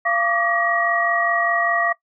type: tone cluster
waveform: sine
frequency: 687 / 1152 / 1197 / 1901 Hz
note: F5 / D6 / D6 / A#6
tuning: -29 / -34 / +33 / +33 cents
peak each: -22 / -23 / -27 / -21 dBFS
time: 0.05-1.93 s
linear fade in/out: 10 ms
effects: noise-tail reverb RT60 0.1 s tail -20 dB re dry